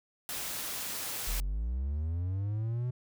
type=noise; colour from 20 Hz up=white; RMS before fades=-37 dBFS; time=0.29-1.4 s; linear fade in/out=0 ms
type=linear sweep; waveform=triangle; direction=up; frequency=36.71 to 126.1 Hz; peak=-28 dBFS; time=1.27-2.91 s; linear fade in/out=10 ms
effects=none